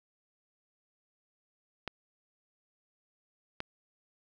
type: clicks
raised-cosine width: 0.3 ms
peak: -19 dBFS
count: 2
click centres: 1.877 / 3.604 s
effects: none